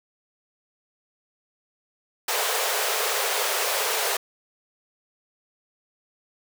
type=high-pass noise; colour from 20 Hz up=pink; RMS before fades=-25 dBFS; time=2.28-4.17 s; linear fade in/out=5 ms; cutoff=400 Hz; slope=96 dB/octave; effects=none